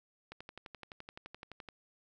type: click train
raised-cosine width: 0.3 ms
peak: -30 dBFS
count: 17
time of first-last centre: 0.32-1.688 s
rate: 11.7 Hz
effects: none